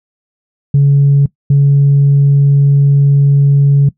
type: tone pair in turn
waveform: sine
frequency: 140.8 / 140.8 Hz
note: C#3 / C#3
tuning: +27 / +27 cents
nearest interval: unison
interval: 0 cents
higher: neither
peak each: -3 dBFS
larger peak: neither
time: 0.74-1.26 / 1.5-3.89 s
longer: second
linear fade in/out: 5 ms
effects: noise-tail reverb RT60 0.1 s tail -20 dB re dry + tanh soft clip ceiling -2 dBFS